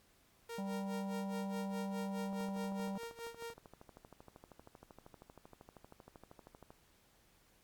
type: tone with tremolo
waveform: sawtooth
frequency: 464.4 Hz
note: A#4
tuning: 7 cents flat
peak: -38 dBFS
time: 0.49-3.54 s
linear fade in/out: 5 ms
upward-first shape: sine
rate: 4.8 Hz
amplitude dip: 85%
type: harmonic tone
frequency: 195.3 Hz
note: G3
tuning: 6 cents flat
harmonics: 1 / 3 / 4 / 5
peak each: -38 / -48 / -50 / -52 dBFS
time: 0.58-2.98 s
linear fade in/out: 5 ms
type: click train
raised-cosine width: 1 ms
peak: -39 dBFS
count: 57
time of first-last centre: 2.33-6.705 s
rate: 12.8 Hz
effects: pink hiss -69 dBFS RMS until 7.63 s + MP3 96 kbps